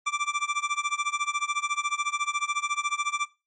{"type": "tone with tremolo", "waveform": "25% pulse", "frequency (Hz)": 1174.7, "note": "D6", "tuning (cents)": 0, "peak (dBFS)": -19, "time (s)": [0.06, 3.26], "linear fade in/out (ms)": 10, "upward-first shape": "sine", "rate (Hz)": 14, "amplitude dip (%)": 95, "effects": ["noise-tail reverb RT60 0.3 s tail -22 dB re dry", "MP3 32 kbps"]}